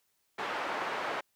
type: band-pass noise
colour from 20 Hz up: pink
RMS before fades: -35 dBFS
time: 0.38-1.21 s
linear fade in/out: 10 ms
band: 580 to 1900 Hz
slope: 12 dB/octave
effects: white hiss -75 dBFS RMS until 1.35 s